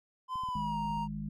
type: tone with pitch glide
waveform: triangle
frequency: 1024 to 933.6 Hz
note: C6 to A#5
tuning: -38 to +2 cents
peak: -31 dBFS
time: 0.28-1.08 s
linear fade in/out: 50 ms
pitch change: -160 cents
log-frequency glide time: 0.43-0.78 s
type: clicks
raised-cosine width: 5 ms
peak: -37 dBFS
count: 7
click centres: 0.357 / 0.436 / 0.488 / 0.557 / 0.85 / 0.905 / 0.977 s
type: harmonic tone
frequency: 51.91 Hz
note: G#1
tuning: in tune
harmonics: 1 / 3 / 4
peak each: -44 / -39 / -38 dBFS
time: 0.55-1.29 s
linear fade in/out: 5 ms
effects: none